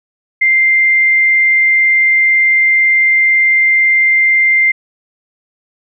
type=tone; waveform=sine; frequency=2094 Hz; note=C7; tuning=1 cent sharp; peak=-7 dBFS; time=0.41-4.72 s; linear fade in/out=10 ms; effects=none

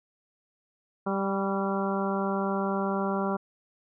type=harmonic tone with a mistuned harmonic; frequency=196 Hz; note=G3; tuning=in tune; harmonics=1 / 2 / 3 / 4 / 5 / 6 / 7; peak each=-29 / -32 / -34 / -35 / -36 / -37 / -37 dBFS; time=1.06-3.37 s; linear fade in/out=10 ms; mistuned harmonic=6; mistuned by=-33 cents; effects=none

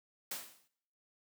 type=noise with exponential decay; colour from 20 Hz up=white; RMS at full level=-37 dBFS; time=0.31-0.68 s; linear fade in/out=5 ms; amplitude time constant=79 ms; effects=noise-tail reverb RT60 0.7 s tail -21 dB re dry + high-pass 150 Hz 12 dB/octave

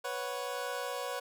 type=chord; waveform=25% pulse; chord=B suspended second; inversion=none; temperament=equal; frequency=493.9 / 554.4 / 740 Hz; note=B4 / C#5 / F#5; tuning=0 / 0 / 0 cents; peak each=-35 / -35 / -38 dBFS; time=0.04-1.2 s; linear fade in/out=10 ms; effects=none

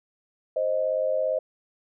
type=tone pair together; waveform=sine; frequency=524.8 / 622.3 Hz; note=C5 / D#5; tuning=+5 / 0 cents; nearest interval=minor third; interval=295 cents; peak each=-25 dBFS; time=0.56-1.39 s; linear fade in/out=5 ms; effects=none

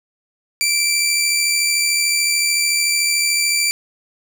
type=tone with amplitude modulation; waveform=15% pulse; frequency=2342 Hz; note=D7; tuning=5 cents flat; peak=-7 dBFS; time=0.61-3.71 s; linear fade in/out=0 ms; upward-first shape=sine; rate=73.6 Hz; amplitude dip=30%; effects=none

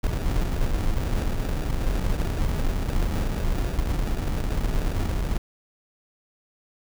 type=noise with sample-and-hold; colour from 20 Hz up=brown; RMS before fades=-24 dBFS; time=0.03-5.38 s; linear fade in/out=10 ms; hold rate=1050 Hz; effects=none

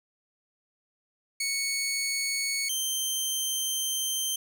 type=tone pair in turn; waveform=15% pulse; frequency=2217 / 3127 Hz; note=C#7 / G7; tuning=0 / -5 cents; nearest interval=tritone; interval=595 cents; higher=second; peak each=-21 / -20 dBFS; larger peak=second; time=1.4-2.69 / 2.69-4.36 s; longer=second; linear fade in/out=5 ms; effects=none

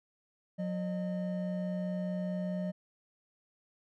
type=tone pair together; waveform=triangle; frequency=181.7 / 609.8 Hz; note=F#3 / D#5; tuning=-31 / -35 cents; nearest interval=octave + major sixth; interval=2096 cents; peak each=-31 / -37 dBFS; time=0.58-2.72 s; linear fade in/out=20 ms; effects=none

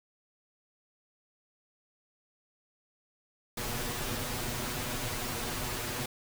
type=noise with comb filter; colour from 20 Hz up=pink; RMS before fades=-35 dBFS; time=3.57-6.06 s; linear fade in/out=5 ms; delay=8.2 ms; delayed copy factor=+0.9; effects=none

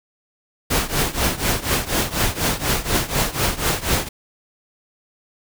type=noise with tremolo; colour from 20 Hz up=pink; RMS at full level=-17 dBFS; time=0.7-4.09 s; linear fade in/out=10 ms; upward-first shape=triangle; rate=4.1 Hz; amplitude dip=90%; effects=none

